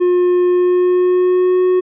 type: tone with pitch glide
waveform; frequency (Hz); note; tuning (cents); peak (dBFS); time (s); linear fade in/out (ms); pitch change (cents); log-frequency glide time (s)
triangle; 357.6 to 366.2; F4 to F#4; +41 to -18; -8; 0-1.81; 20; +41; 0.47-1.62
effects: resampled to 8000 Hz